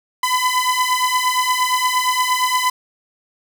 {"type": "beating tone pair", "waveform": "sawtooth", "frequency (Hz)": [1003, 1011.6], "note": ["B5", "B5"], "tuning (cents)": [26, 41], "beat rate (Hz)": 8.6, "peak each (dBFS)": -15, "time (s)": [0.23, 2.7], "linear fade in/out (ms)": 5, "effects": []}